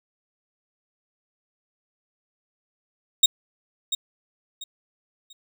30% pulse tone with echo, 3746 Hz, A#7, 8 cents sharp, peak -9 dBFS, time 3.23-3.26 s, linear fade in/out 5 ms, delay 690 ms, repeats 3, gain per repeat -11 dB, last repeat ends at 5.33 s, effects none

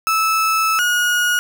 35% pulse tone pair in turn, 1308 / 1446.3 Hz, E6 / F#6, -14 / -40 cents, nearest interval major second, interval 174 cents, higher second, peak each -13 dBFS, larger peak neither, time 0.07-0.79 / 0.79-1.39 s, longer first, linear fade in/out 0 ms, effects none

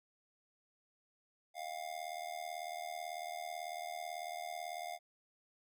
square tone with amplitude modulation, 706 Hz, F5, 19 cents sharp, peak -38 dBFS, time 1.54-4.99 s, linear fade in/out 50 ms, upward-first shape sine, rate 78.1 Hz, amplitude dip 85%, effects none

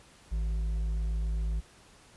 triangle tone with hard clipping, 53.9 Hz, A1, 35 cents flat, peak -29 dBFS, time 0.31-1.61 s, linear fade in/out 20 ms, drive 8 dB, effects pink hiss -57 dBFS RMS until 2.16 s + resampled to 24000 Hz

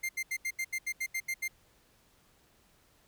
45% pulse tone bursts, 2100 Hz, C7, 6 cents sharp, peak -31 dBFS, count 11, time 0.03-1.481 s, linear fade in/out 10 ms, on 61 ms, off 78 ms, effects pink hiss -66 dBFS RMS until 3.07 s

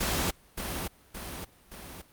pink noise with echo, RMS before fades -29 dBFS, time 0-0.31 s, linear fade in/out 10 ms, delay 570 ms, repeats 3, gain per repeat -5 dB, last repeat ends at 2.02 s, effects pink hiss -59 dBFS RMS until 2.12 s + Opus 48 kbps

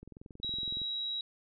click train, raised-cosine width 3 ms, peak -35 dBFS, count 18, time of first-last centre 0.03-0.817 s, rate 21.6 Hz
sine tone, 3860 Hz, B7, 40 cents flat, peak -33 dBFS, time 0.43-1.21 s, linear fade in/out 2 ms
effects none

